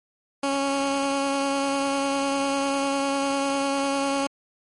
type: tone with vibrato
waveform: 15% pulse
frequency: 276.5 Hz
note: C#4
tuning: 4 cents flat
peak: -16 dBFS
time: 0.43-4.27 s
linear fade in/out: 5 ms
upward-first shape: triangle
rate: 10 Hz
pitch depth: 17 cents each way
effects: MP3 48 kbps

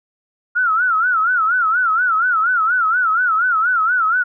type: tone with vibrato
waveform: sine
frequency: 1385 Hz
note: F6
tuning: 15 cents flat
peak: -13 dBFS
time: 0.55-4.24 s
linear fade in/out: 20 ms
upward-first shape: sine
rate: 4.2 Hz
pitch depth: 150 cents each way
effects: none

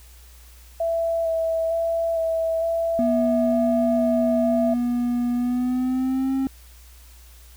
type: tone with vibrato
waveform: sine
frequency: 659.3 Hz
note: E5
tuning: in tune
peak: -20 dBFS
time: 0.8-4.74 s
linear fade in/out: 5 ms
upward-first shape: square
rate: 1.1 Hz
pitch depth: 14 cents each way
type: tone with pitch glide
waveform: triangle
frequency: 242.2 to 267.2 Hz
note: B3 to C4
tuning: -34 to +36 cents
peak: -18 dBFS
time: 2.99-6.47 s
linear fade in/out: 0 ms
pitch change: +170 cents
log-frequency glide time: 5.33-6.34 s
effects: added 60 Hz sine -45 dBFS peak until 7.56 s + white hiss -52 dBFS RMS until 7.56 s

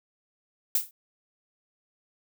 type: noise with exponential decay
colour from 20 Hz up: violet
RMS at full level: -19 dBFS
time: 0.75-0.91 s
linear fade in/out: 2 ms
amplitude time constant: 34 ms
effects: none

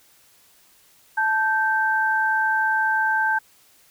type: tone pair together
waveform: sine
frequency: 877 / 1562.6 Hz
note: A5 / G6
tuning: -6 / -6 cents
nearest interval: minor seventh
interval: 1000 cents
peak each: -22 / -20 dBFS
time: 1.17-3.39 s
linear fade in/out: 10 ms
effects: white hiss -56 dBFS RMS until 3.9 s

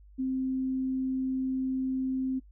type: tone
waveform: sine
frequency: 261.6 Hz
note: C4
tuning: in tune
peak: -27 dBFS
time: 0.18-2.4 s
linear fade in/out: 20 ms
effects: noise-tail reverb RT60 0.1 s tail -20 dB re dry + added 50 Hz sine -51 dBFS peak until 2.51 s

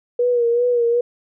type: tone with vibrato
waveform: sine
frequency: 479.4 Hz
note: A#4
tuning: 48 cents sharp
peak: -14 dBFS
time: 0.19-1.01 s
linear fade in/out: 5 ms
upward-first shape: sine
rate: 2.6 Hz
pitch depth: 46 cents each way
effects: none

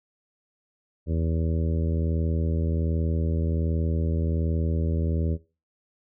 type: harmonic tone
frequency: 81.3 Hz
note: E2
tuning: 23 cents flat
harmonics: 1 / 2 / 3 / 4 / 5 / 6 / 7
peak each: -24 / -30 / -34 / -36 / -38 / -40 / -41 dBFS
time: 1.06-5.38 s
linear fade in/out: 50 ms
effects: noise-tail reverb RT60 0.3 s tail -17 dB re dry

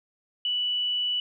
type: tone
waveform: sine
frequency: 2960 Hz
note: F#7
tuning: in tune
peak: -24 dBFS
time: 0.45-1.2 s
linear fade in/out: 2 ms
effects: none

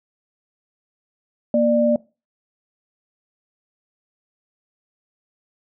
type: tone pair together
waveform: sine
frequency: 235.7 / 594 Hz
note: A#3 / D5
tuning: +19 / +20 cents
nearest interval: octave + major third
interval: 1601 cents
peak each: -18 / -16 dBFS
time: 1.54-1.96 s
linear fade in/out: 2 ms
effects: noise-tail reverb RT60 0.3 s tail -21 dB re dry

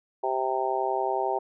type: harmonic tone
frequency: 130.81 Hz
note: C3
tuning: in tune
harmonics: 3 / 4 / 5 / 6 / 7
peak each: -30 / -34 / -31 / -29 / -31 dBFS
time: 0.23-1.39 s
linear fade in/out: 10 ms
effects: none

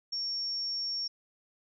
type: tone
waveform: sine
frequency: 5500 Hz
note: F8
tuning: 27 cents flat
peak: -31 dBFS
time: 0.12-1.08 s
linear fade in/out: 10 ms
effects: none

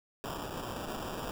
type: noise with sample-and-hold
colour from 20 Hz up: white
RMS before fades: -39 dBFS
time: 0.24-1.31 s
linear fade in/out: 0 ms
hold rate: 2100 Hz
effects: none

